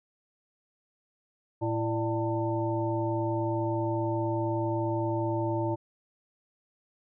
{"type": "harmonic tone with a mistuned harmonic", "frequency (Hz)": 111.9, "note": "A2", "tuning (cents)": 30, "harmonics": [1, 3, 5, 7, 8], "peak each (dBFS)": [-31, -30, -34, -45, -34], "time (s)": [1.61, 5.76], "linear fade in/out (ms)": 20, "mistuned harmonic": 5, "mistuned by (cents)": 89, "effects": []}